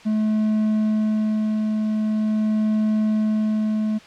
triangle tone with tremolo, 215.4 Hz, A3, 37 cents flat, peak -15 dBFS, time 0.05-3.99 s, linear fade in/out 20 ms, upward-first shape sine, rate 0.44 Hz, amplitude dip 25%, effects white hiss -45 dBFS RMS until 4.06 s + low-pass 4000 Hz 12 dB/octave

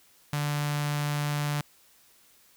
sawtooth tone with notch filter, 146.83 Hz, D3, in tune, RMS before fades -29 dBFS, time 0.33-1.61 s, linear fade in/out 2 ms, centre 370 Hz, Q 0.68, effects white hiss -60 dBFS RMS until 2.56 s

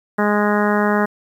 harmonic tone, 207.7 Hz, G#3, in tune, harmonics 1 / 2 / 3 / 4 / 5 / 6 / 7 / 8 / 9, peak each -18 / -21 / -23 / -24 / -25 / -26 / -26 / -27 / -28 dBFS, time 0.18-1.06 s, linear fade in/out 10 ms, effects 8-bit

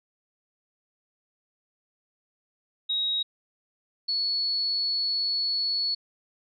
sine tone pair in turn, 3799 / 4402 Hz, A#7 / C#8, +32 / -13 cents, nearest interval minor third, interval 255 cents, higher second, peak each -24 dBFS, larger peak neither, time 2.89-3.23 / 4.08-5.95 s, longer second, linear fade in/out 10 ms, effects none

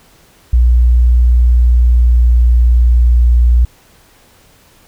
sine tone with pitch glide, 60.2 to 59.75 Hz, B1 to A#1, -44 to +43 cents, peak -5 dBFS, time 0.53-3.65 s, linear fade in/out 5 ms, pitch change -13 cents, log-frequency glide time 0.96-2.29 s, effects pink hiss -47 dBFS RMS until 4.87 s

